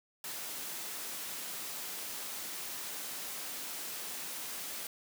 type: high-pass noise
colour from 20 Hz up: white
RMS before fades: -41 dBFS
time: 0.24-4.87 s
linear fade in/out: 2 ms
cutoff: 170 Hz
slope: 12 dB/octave
effects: none